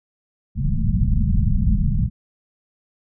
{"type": "low-pass noise", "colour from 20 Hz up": "pink", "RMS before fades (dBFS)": -18, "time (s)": [0.55, 2.1], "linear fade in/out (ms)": 50, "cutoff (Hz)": 220, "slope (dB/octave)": 96, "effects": []}